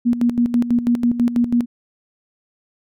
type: tone with tremolo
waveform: sine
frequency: 239.3 Hz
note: A#3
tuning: 46 cents sharp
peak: -12 dBFS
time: 0.05-1.66 s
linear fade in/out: 20 ms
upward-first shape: square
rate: 6.1 Hz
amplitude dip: 70%
effects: none